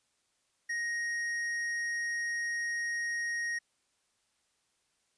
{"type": "tone with tanh clipping", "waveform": "sine", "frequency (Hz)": 1874, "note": "A#6", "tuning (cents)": 9, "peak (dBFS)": -33, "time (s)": [0.69, 3.59], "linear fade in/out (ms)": 10, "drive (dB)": 10, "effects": ["white hiss -75 dBFS RMS until 5.17 s", "resampled to 22050 Hz"]}